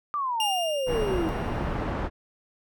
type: exponential sweep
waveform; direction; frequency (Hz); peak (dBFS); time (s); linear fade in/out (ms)
sine; down; 1205 to 311.1; -25; 0.14-1.29; 0
type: tone with exponential decay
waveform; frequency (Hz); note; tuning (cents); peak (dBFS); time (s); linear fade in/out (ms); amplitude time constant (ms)
40% pulse; 2814; F7; +12; -23; 0.4-1.92; 2; 330
type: low-pass noise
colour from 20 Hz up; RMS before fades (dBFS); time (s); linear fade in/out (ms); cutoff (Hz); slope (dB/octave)
pink; -29; 0.86-2.1; 50; 1300; 12
effects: none